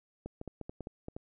clicks, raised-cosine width 2 ms, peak -27 dBFS, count 9, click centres 0.26 / 0.414 / 0.477 / 0.613 / 0.695 / 0.807 / 0.871 / 1.084 / 1.165 s, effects none

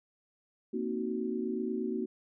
sine chord, C half-diminished seventh, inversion third, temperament equal with one note detuned, 233.1 / 261.6 / 311.1 / 373 Hz, Bb3 / C4 / Eb4 / Gb4, 0 / 0 / 0 / +14 cents, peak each -35 / -38 / -39 / -35 dBFS, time 0.73-2.06 s, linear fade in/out 10 ms, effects none

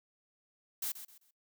blue noise with echo, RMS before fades -36 dBFS, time 0.82-0.92 s, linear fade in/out 5 ms, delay 130 ms, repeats 3, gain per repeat -11 dB, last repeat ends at 1.31 s, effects noise-tail reverb RT60 0.2 s tail -26 dB re dry

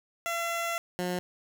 15% pulse tone pair in turn, 678 / 179.58 Hz, E5 / F3, +49 / +49 cents, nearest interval octave + major seventh, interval 2300 cents, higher first, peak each -23 dBFS, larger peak neither, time 0.26-0.78 / 0.99-1.19 s, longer first, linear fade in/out 0 ms, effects none

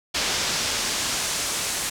brown noise with band-pass filter sweep, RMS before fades -26 dBFS, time 0.14-1.9 s, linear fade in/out 10 ms, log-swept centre 5200 to 8500 Hz, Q 1, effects none

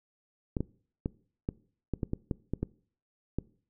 clicks, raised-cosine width 3 ms, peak -17 dBFS, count 11, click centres 0.568 / 0.606 / 1.059 / 1.489 / 1.937 / 2.032 / 2.134 / 2.312 / 2.536 / 2.63 / 3.386 s, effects noise-tail reverb RT60 0.5 s tail -22 dB re dry

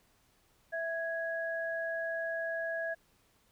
sine tone pair together, 659.2 / 1661.2 Hz, E5 / G#6, 0 / 0 cents, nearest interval octave + major third, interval 1600 cents, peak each -35 / -36 dBFS, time 0.72-2.95 s, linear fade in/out 20 ms, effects pink hiss -69 dBFS RMS until 3.51 s

